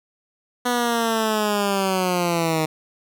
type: linear sweep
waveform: 10% pulse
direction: down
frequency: 246.9 to 155.56 Hz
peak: -11 dBFS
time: 0.65-2.66 s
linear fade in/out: 10 ms
effects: none